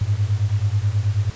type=beating tone pair; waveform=sine; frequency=98 / 107.3 Hz; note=G2 / A2; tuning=0 / -43 cents; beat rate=9.3 Hz; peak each=-20 dBFS; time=0.01-1.3 s; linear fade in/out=5 ms; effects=pink hiss -40 dBFS RMS until 1.35 s + resampled to 16000 Hz